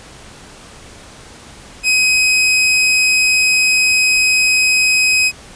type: tone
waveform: sawtooth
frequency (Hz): 2526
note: D#7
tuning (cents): +26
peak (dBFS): -7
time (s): 1.83-5.32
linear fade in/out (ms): 50
effects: pink hiss -38 dBFS RMS until 5.55 s + resampled to 22050 Hz